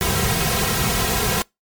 pink noise with comb filter, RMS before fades -20 dBFS, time 0.01-1.42 s, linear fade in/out 0 ms, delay 3.4 ms, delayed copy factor -0.9, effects noise-tail reverb RT60 0.2 s tail -26 dB re dry + MP3 96 kbps

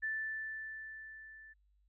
sine tone with level ramp, 1760 Hz, A6, in tune, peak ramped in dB -33 to -53 dBFS, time 0.02-1.54 s, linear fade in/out 20 ms, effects added 50 Hz sine -68 dBFS peak until 1.88 s

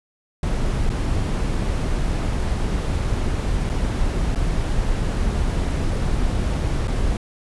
brown noise with dropouts, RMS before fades -21 dBFS, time 0.43-7.17 s, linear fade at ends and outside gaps 2 ms, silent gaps 0.893-0.9 / 3.694-3.697 / 4.35-4.357 / 6.874-6.879 s, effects resampled to 24000 Hz

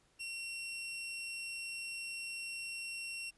sawtooth tone, 2731 Hz, F7, 39 cents flat, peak -37 dBFS, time 0.19-3.31 s, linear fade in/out 20 ms, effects pink hiss -71 dBFS RMS until 3.37 s + resampled to 24000 Hz

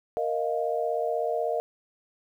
sine chord, Bb suspended fourth, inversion none, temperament equal, 466.2 / 622.3 / 698.5 Hz, Bb4 / Eb5 / F5, 0 / 0 / 0 cents, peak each -29 / -29 / -30 dBFS, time 0.17-1.6 s, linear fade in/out 0 ms, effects 10-bit

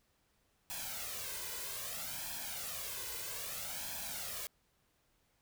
white noise with flanger, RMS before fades -42 dBFS, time 0.7-4.47 s, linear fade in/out 0 ms, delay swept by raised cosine 1.2 to 2.02 ms, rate 0.62 Hz, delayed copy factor +0.7, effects pink hiss -75 dBFS RMS until 5.41 s

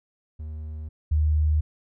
triangle / sine tone pair in turn, 77.3 / 76.5 Hz, D#2 / D#2, -11 / -29 cents, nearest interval unison, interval 18 cents, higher first, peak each -30 / -18 dBFS, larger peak second, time 0.39-0.89 / 1.11-1.61 s, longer neither, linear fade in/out 10 ms, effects none

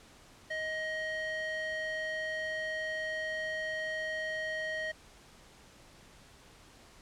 square tone with band-pass filter, 628 Hz, D#5, 16 cents sharp, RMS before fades -36 dBFS, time 0.5-4.92 s, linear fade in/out 10 ms, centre 1700 Hz, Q 1.9, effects pink hiss -57 dBFS RMS until 7.01 s + low-pass 9000 Hz 12 dB/octave

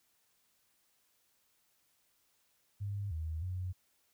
sine tone with pitch steps, 100.9 / 79.6 / 91.5 Hz, G#2 / D#2 / F#2, -49 / +40 / -19 cents, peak -35 dBFS, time 2.8-3.73 s, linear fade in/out 20 ms, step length 310 ms, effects white hiss -74 dBFS RMS until 4.13 s

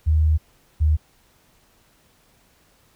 sine tone pair in turn, 77.78 / 76.75 Hz, D#2 / D#2, 0 / -23 cents, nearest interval unison, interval 23 cents, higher first, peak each -14 dBFS, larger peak neither, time 0.06-0.38 / 0.8-0.97 s, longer first, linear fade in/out 20 ms, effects pink hiss -59 dBFS RMS until 2.95 s

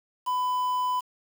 triangle tone with quantisation, 1000 Hz, B5, 21 cents sharp, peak -22 dBFS, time 0.26-1.01 s, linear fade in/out 20 ms, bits 7, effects none

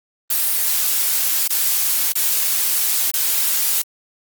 blue noise with dropouts, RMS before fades -18 dBFS, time 0.3-3.82 s, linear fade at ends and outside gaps 5 ms, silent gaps 1.478-1.502 / 2.124-2.154 / 3.109-3.137 s, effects Opus 24 kbps

